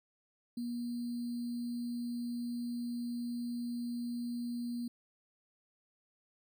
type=tone with sample-and-hold; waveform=sine; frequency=239.6 Hz; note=A#3; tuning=48 cents sharp; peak=-35 dBFS; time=0.57-4.88 s; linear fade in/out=5 ms; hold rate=4410 Hz; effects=none